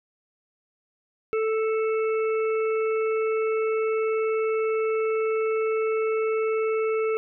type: harmonic tone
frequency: 440.2 Hz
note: A4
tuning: 1 cent sharp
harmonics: 1 / 3 / 5 / 6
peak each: -22 / -33 / -38 / -40 dBFS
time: 1.33-7.17 s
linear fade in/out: 0 ms
effects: none